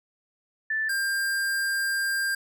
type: tone pair in turn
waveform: sine / square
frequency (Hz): 1760 / 1595.3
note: A6 / G6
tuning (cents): 0 / +30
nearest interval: major second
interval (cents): 170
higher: first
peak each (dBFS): -24 / -25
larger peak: first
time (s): 0.7-0.89 / 0.89-2.35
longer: second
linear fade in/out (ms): 5
effects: none